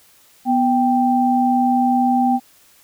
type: tone pair together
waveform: sine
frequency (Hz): 246.9 / 784.7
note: B3 / G5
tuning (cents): 0 / +2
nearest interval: octave + minor sixth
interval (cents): 2002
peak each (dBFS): -16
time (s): 0.45-2.4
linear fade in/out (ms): 50
effects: white hiss -52 dBFS RMS until 2.83 s